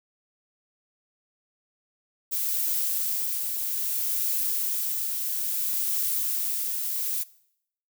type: noise with tremolo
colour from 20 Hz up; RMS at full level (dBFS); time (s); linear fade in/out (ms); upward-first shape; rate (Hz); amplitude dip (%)
violet; -26; 2.31-7.24; 20; triangle; 0.61; 35
effects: noise-tail reverb RT60 0.7 s tail -20 dB re dry